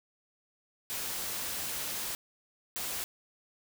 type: noise bursts at uneven times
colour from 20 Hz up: white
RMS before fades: -36 dBFS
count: 2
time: 0.9-2.15 / 2.76-3.04 s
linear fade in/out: 0 ms
effects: none